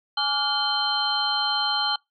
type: tone cluster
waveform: sine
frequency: 837 / 1155 / 1421 / 3101 / 4159 Hz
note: G#5 / D6 / F6 / G7 / C8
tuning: +13 / -29 / +30 / -19 / -11 cents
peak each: -28 / -32 / -30 / -26 / -26 dBFS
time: 0.17-1.96 s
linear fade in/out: 5 ms
effects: noise-tail reverb RT60 0.2 s tail -26 dB re dry